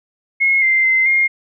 sine tone with pitch steps, 2165 / 2087 / 2069 / 2129 Hz, C#7 / C7 / C7 / C7, -41 / -5 / -20 / +30 cents, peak -11 dBFS, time 0.4-1.28 s, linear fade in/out 20 ms, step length 220 ms, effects none

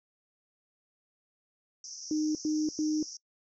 pink band-pass noise, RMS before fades -44 dBFS, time 1.84-3.17 s, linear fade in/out 2 ms, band 5300 to 6200 Hz, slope 96 dB/octave
sine tone bursts, 307.6 Hz, D#4, 20 cents flat, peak -26 dBFS, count 3, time 2.11-3.028 s, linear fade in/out 2 ms, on 240 ms, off 99 ms
effects noise-tail reverb RT60 0.1 s tail -24 dB re dry

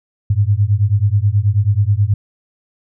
sine beating tone pair, 98 / 107.3 Hz, G2 / A2, 0 / -43 cents, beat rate 9.3 Hz, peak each -14 dBFS, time 0.3-2.14 s, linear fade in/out 5 ms, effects none

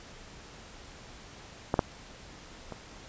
clicks, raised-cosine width 1 ms, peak -11 / -8 / -25 dBFS, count 3, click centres 1.741 / 1.792 / 2.723 s, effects pink hiss -49 dBFS RMS until 3.08 s + resampled to 16000 Hz

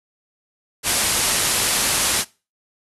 white low-pass noise, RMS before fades -20 dBFS, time 0.83-2.25 s, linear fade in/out 50 ms, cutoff 12000 Hz, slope 96 dB/octave, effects noise-tail reverb RT60 0.3 s tail -21 dB re dry

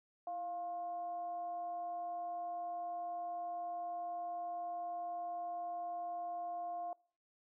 sine tone with frequency modulation, 700 Hz, F5, 4 cents sharp, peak -38 dBFS, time 0.27-6.93 s, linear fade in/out 2 ms, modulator 369 Hz, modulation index 0.35, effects noise-tail reverb RT60 0.5 s tail -25 dB re dry + high-pass 400 Hz 12 dB/octave

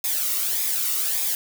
blue noise with flanger, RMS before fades -24 dBFS, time 0.04-1.35 s, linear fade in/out 2 ms, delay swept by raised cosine 0.68 to 1.24 ms, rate 1.7 Hz, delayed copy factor -0.6, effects none

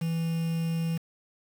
triangle tone with quantisation, 164.81 Hz, E3, in tune, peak -24 dBFS, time 0.01-0.98 s, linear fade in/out 10 ms, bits 7, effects none

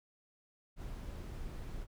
brown noise, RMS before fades -43 dBFS, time 0.76-1.87 s, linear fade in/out 50 ms, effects none

